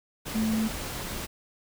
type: tone in noise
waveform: sine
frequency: 220 Hz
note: A3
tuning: in tune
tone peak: -24 dBFS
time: 0.34-0.69 s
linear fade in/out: 20 ms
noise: pink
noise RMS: -35 dBFS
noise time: 0.25-1.27 s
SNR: +8 dB
effects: none